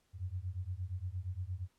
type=beating tone pair; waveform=sine; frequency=87.31 / 95.91 Hz; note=F2 / G2; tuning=0 / -37 cents; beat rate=8.6 Hz; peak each=-40 / -40 dBFS; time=0.13-1.68 s; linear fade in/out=50 ms; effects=pink hiss -75 dBFS RMS until 1.78 s + low-pass 12000 Hz 12 dB/octave